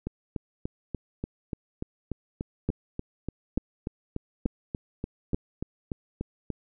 two click trains, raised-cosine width 3 ms, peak -18 / -13 dBFS, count 23 / 4, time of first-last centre 0.07-6.503 / 2.69-5.345 s, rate 3.42 / 1.13 Hz, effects none

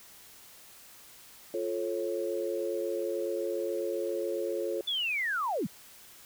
sine chord, F augmented, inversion none, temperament just, 349.2 / 436.5 / 545.7 Hz, F4 / A4 / C#5, 0 / -14 / -27 cents, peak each -34 dBFS, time 1.54-4.81 s, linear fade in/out 2 ms
sine linear sweep, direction down, 3520 to 130.9 Hz, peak -28 dBFS, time 4.87-5.67 s, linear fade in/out 10 ms
effects white hiss -53 dBFS RMS until 6.25 s

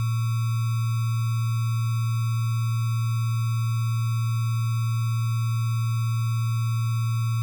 sine tone with sample-and-hold, 114.6 Hz, A#2, 29 cents flat, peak -21 dBFS, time 0-7.42 s, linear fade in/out 0 ms, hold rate 1225 Hz, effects none

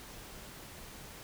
silence, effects pink hiss -49 dBFS RMS until 1.23 s

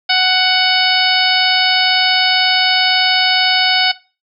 harmonic tone with a mistuned harmonic, 743 Hz, F#5, 7 cents sharp, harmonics 1 / 2 / 3 / 4 / 5 / 6 / 7, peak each -18 / -18 / -18 / -18 / -18 / -18 / -18 dBFS, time 0.09-3.92 s, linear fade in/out 10 ms, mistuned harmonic 7, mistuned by -41 cents, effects noise-tail reverb RT60 0.3 s tail -18 dB re dry

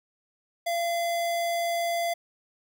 square tone, 683 Hz, F5, 39 cents flat, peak -26 dBFS, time 0.66-2.14 s, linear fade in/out 10 ms, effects none

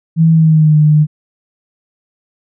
sine tone with pitch glide, 162.6 to 151.71 Hz, E3 to D#3, -23 to -43 cents, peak -5 dBFS, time 0.16-1.07 s, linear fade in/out 50 ms, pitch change -120 cents, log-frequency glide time 0.32-0.77 s, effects none

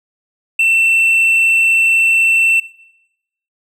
triangle tone, 2686 Hz, E7, 32 cents sharp, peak -8 dBFS, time 0.59-2.6 s, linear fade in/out 5 ms, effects noise-tail reverb RT60 0.9 s tail -20 dB re dry

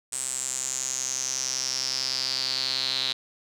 sawtooth tone with band-pass filter sweep, 130.81 Hz, C3, in tune, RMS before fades -29 dBFS, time 0.12-3.13 s, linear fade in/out 10 ms, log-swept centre 8200 to 3900 Hz, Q 7.6, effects none

